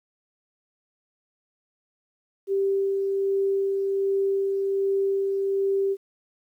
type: tone with tremolo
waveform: sine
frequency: 392 Hz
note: G4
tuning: in tune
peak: -20 dBFS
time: 2.47-5.97 s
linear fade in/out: 50 ms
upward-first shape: sine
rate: 1.3 Hz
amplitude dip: 25%
effects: 10-bit